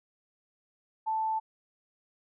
sine tone, 880 Hz, A5, in tune, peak -27 dBFS, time 1.06-1.4 s, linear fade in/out 20 ms, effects none

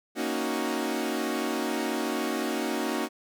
sawtooth chord, D# minor seventh, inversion second, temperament equal, 233.1 / 277.2 / 311.1 / 370 Hz, A#3 / C#4 / D#4 / F#4, 0 / 0 / 0 / 0 cents, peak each -29 dBFS, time 0.15-3.09 s, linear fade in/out 50 ms, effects none

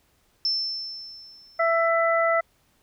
sine tone with exponential decay, 5320 Hz, E8, 15 cents sharp, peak -20 dBFS, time 0.45-1.88 s, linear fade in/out 1 ms, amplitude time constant 310 ms
harmonic tone, 665 Hz, E5, 15 cents sharp, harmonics 1 / 2 / 3, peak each -21 / -24 / -26 dBFS, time 1.59-2.41 s, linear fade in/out 10 ms
effects pink hiss -65 dBFS RMS until 2.82 s

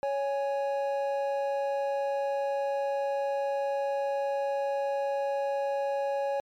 triangle tone pair together, 556.9 / 827 Hz, C#5 / G#5, +8 / -8 cents, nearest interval perfect fifth, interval 684 cents, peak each -26 / -31 dBFS, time 0.03-6.4 s, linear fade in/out 0 ms, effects MP3 96 kbps

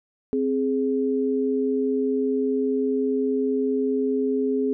sine tone pair together, 262.6 / 417.5 Hz, C4 / G#4, +6 / +9 cents, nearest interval minor sixth, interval 803 cents, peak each -23 dBFS, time 0.33-4.73 s, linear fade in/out 0 ms, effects none

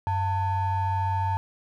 triangle ring-modulated tone, 398.9 Hz, G4, 30 cents sharp, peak -18 dBFS, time 0.07-1.37 s, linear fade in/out 0 ms, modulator 494 Hz, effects none

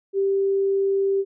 sine tone, 392 Hz, G4, in tune, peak -18 dBFS, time 0.13-1.25 s, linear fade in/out 50 ms, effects none

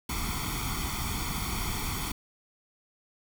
pink noise with comb filter, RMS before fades -32 dBFS, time 0.09-2.12 s, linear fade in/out 5 ms, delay 0.89 ms, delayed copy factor +0.9, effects none

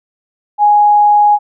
sine tone, 830.6 Hz, G#5, in tune, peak -5 dBFS, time 0.58-1.39 s, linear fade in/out 50 ms, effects none

